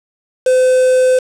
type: tone with quantisation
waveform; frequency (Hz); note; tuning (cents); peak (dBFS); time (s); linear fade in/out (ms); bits
triangle; 511; C5; -41; -6; 0.46-1.19; 5; 4
effects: low-pass 9000 Hz 12 dB/octave

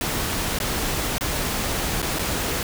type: noise with dropouts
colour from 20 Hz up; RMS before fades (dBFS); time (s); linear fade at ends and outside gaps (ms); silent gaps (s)
pink; -25; 0.01-2.63; 1; 0.588-0.601 / 1.182-1.209 / 2.019-2.027 / 2.188-2.193
effects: none

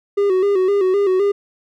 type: tone with vibrato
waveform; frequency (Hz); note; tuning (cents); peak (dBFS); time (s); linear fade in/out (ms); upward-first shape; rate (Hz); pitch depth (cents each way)
triangle; 387.7; G4; -19; -11; 0.17-1.32; 10; square; 3.9; 70
effects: none

